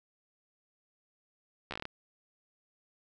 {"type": "slowing click train", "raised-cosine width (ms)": 0.3, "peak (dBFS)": -22, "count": 8, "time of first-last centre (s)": [1.71, 1.854], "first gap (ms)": 13, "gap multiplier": 1.15, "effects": []}